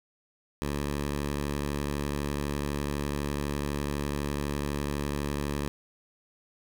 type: tone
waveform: 10% pulse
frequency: 72 Hz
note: D2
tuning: 34 cents flat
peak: -21 dBFS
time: 0.62-5.68 s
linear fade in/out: 0 ms
effects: none

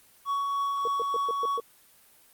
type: tone with tremolo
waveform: triangle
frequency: 1120 Hz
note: C#6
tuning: 18 cents sharp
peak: -23 dBFS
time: 0.25-1.61 s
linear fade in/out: 50 ms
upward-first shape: triangle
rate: 3.4 Hz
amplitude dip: 25%
type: tone bursts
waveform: sine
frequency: 466.2 Hz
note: A#4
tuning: in tune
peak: -29 dBFS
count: 6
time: 0.85-1.6 s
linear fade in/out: 2 ms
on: 25 ms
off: 120 ms
effects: white hiss -58 dBFS RMS until 2.33 s + Opus 32 kbps

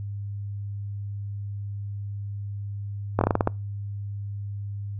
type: slowing click train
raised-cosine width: 1 ms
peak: -6 dBFS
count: 8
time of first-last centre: 3.19-3.474 s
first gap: 22 ms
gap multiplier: 1.2
effects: noise-tail reverb RT60 0.3 s tail -26 dB re dry + added 101 Hz sine -30 dBFS peak until 4.99 s

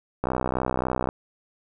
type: click train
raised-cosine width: 1 ms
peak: -10 dBFS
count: 55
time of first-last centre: 0.24-1.089 s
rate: 63.6 Hz
effects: none

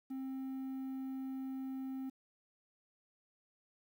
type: tone with quantisation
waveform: triangle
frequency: 264.4 Hz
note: C4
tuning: 18 cents sharp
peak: -37 dBFS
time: 0.1-2.1 s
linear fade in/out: 10 ms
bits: 11
effects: none

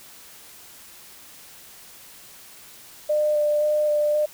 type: tone with vibrato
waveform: sine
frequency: 599 Hz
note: D5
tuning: 34 cents sharp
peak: -18 dBFS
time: 3.09-4.26 s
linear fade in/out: 10 ms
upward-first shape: square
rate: 1.9 Hz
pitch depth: 10 cents each way
effects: white hiss -46 dBFS RMS until 4.33 s

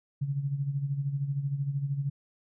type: tone with tremolo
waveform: sine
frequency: 140 Hz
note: C#3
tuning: 18 cents sharp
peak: -25 dBFS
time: 0.21-2.1 s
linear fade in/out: 10 ms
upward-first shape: sine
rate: 13 Hz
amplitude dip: 65%
effects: none

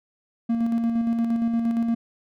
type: tone with tremolo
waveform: triangle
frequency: 231.2 Hz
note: A#3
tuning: 14 cents flat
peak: -17 dBFS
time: 0.49-1.95 s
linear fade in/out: 10 ms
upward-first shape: square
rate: 8.6 Hz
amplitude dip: 35%
effects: none

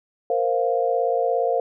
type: chord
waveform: sine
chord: Bb suspended second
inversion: none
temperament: equal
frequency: 466.2 / 523.3 / 698.5 Hz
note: Bb4 / C5 / F5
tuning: 0 / 0 / 0 cents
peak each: -23 dBFS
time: 0.3-1.6 s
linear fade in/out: 2 ms
effects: none

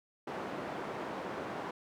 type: band-pass noise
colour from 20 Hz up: white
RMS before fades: -40 dBFS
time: 0.27-1.71 s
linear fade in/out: 5 ms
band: 170 to 900 Hz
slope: 12 dB/octave
effects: none

